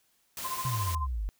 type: noise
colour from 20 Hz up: white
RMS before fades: -38 dBFS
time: 0.37-0.95 s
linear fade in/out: 2 ms
type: tone with tremolo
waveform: sine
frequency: 1039 Hz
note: C6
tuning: 12 cents flat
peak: -30 dBFS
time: 0.44-1.07 s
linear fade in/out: 10 ms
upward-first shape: sine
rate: 14 Hz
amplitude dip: 75%
type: exponential sweep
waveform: sine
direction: down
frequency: 133.3 to 46.25 Hz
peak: -29 dBFS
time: 0.65-1.29 s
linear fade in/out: 0 ms
effects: white hiss -70 dBFS RMS until 1.39 s

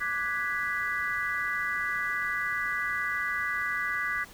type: chord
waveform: sine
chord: G# half-diminished seventh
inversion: second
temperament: equal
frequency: 1174.7 / 1480 / 1661.2 / 1975.5 Hz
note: D6 / F#6 / G#6 / B6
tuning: 0 / 0 / 0 / 0 cents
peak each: -35 / -35 / -33 / -31 dBFS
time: 0-4.25 s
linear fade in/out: 20 ms
effects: pink hiss -50 dBFS RMS until 4.33 s

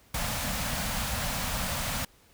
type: band-stop noise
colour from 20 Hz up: pink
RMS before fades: -31 dBFS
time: 0.14-2.05 s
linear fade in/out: 5 ms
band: 260 to 520 Hz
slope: 48 dB/octave
effects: pink hiss -60 dBFS RMS until 2.33 s

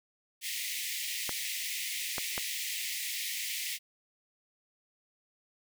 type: high-pass noise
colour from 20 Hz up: pink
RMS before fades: -36 dBFS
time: 0.41-3.79 s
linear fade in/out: 50 ms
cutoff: 1900 Hz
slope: 96 dB/octave
type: clicks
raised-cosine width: 0.5 ms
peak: -19 dBFS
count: 3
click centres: 1.293 / 2.182 / 2.379 s
effects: none

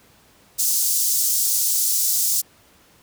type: high-pass noise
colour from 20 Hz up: pink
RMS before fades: -20 dBFS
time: 0.58-2.42 s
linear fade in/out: 20 ms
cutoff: 5700 Hz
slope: 24 dB/octave
effects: pink hiss -54 dBFS RMS until 3.02 s + high-pass 60 Hz 12 dB/octave

